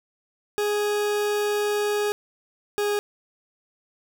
40% pulse tone pair in turn, 415.3 / 412.7 Hz, G#4 / G#4, 0 / -11 cents, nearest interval unison, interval 11 cents, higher first, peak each -21 dBFS, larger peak neither, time 0.58-2.12 / 2.78-2.99 s, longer first, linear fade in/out 0 ms, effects none

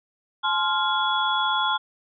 sine tone cluster, 861 / 1045 / 1398 / 3376 Hz, A5 / C6 / F6 / G#7, -38 / -2 / +1 / +28 cents, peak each -26 dBFS, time 0.43-1.78 s, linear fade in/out 20 ms, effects none

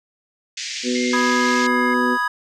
white band-pass noise, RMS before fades -29 dBFS, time 0.57-1.67 s, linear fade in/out 5 ms, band 1800 to 6700 Hz, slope 48 dB/octave
harmonic tone, 123.9 Hz, B2, 6 cents sharp, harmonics 2 / 3 / 4, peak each -20 / -25 / -27 dBFS, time 0.83-2.18 s, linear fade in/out 50 ms
sine tone, 2116 Hz, C7, 19 cents sharp, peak -27 dBFS, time 0.95-1.94 s, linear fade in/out 5 ms
triangle chord, G# minor, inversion first, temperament equal, 987.8 / 1244.5 / 1661.2 Hz, B5 / D#6 / G#6, 0 / 0 / 0 cents, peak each -21 / -23 / -20 dBFS, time 1.13-2.28 s, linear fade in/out 5 ms
effects none

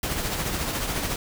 pink noise with tremolo, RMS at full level -26 dBFS, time 0.03-1.16 s, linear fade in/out 2 ms, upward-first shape triangle, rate 14 Hz, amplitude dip 45%, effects none

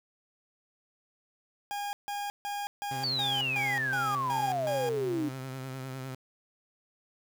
40% pulse tone bursts, 815 Hz, G#5, 33 cents flat, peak -32 dBFS, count 9, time 1.71-4.89 s, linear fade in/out 0 ms, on 220 ms, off 150 ms
sawtooth tone with vibrato, 131.5 Hz, C3, 9 cents sharp, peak -33 dBFS, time 2.91-6.15 s, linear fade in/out 5 ms, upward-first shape triangle, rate 9.9 Hz, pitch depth 46 cents each way
sine exponential sweep, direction down, 4699 to 285.1 Hz, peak -28 dBFS, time 3.03-5.29 s, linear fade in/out 10 ms
effects 9-bit

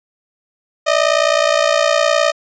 sawtooth ring-modulated tone, 616 Hz, D#5, 17 cents flat, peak -5 dBFS, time 0.86-2.32 s, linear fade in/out 20 ms, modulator 29.7 Hz, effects resampled to 16000 Hz

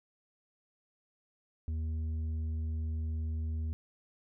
triangle tone with tanh clipping, 79.4 Hz, D#2, 36 cents sharp, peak -33 dBFS, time 1.68-3.73 s, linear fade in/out 0 ms, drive 10 dB, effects none

